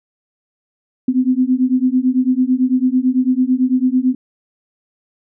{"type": "beating tone pair", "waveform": "sine", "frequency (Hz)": [251.1, 260.1], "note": ["B3", "C4"], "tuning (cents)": [29, -10], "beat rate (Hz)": 9, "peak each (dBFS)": -15, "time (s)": [1.08, 4.15], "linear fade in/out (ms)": 5, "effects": []}